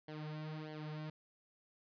sawtooth tone with flanger, 154 Hz, D#3, 17 cents flat, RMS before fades -45 dBFS, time 0.08-1.1 s, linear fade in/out 5 ms, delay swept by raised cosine 0.79 to 4.19 ms, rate 1.6 Hz, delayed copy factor -0.85, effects resampled to 11025 Hz

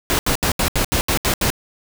pink noise bursts, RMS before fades -18 dBFS, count 9, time 0.1-1.502 s, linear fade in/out 0 ms, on 90 ms, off 74 ms, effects none

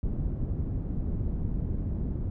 pink low-pass noise, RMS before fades -30 dBFS, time 0.03-2.3 s, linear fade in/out 2 ms, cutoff 200 Hz, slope 12 dB/octave, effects none

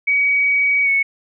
sine tone with pitch glide, 2263 to 2211 Hz, C#7 to C#7, +35 to -5 cents, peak -13 dBFS, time 0.07-1.03 s, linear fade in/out 10 ms, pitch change -40 cents, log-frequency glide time 0.84-0.89 s, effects none

